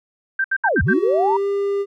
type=tone bursts; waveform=sine; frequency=1568 Hz; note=G6; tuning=in tune; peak=-16 dBFS; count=5; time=0.39-0.935 s; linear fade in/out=5 ms; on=53 ms; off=70 ms
type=linear two-way sweep; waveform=sine; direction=down then up; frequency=976 to 64.2 to 976 Hz; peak=-16 dBFS; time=0.64-1.37 s; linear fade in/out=5 ms; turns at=0.82 s
type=tone with pitch glide; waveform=triangle; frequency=375.4 to 400 Hz; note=F#4 to G4; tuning=+25 to +35 cents; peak=-16 dBFS; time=0.86-1.86 s; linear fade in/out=50 ms; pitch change=+110 cents; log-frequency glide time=0.97-1.47 s
effects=none